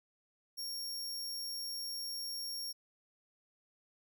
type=tone; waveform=sawtooth; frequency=5540 Hz; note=F8; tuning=15 cents flat; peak=-36 dBFS; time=0.57-2.73 s; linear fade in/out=20 ms; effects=none